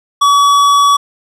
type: tone with tanh clipping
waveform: sine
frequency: 1137 Hz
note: C#6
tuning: 44 cents sharp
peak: -8 dBFS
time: 0.21-0.97 s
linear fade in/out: 10 ms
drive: 15 dB
effects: none